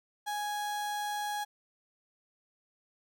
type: tone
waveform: 35% pulse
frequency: 830.6 Hz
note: G#5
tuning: in tune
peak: -31 dBFS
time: 0.26-1.45 s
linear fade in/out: 20 ms
effects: none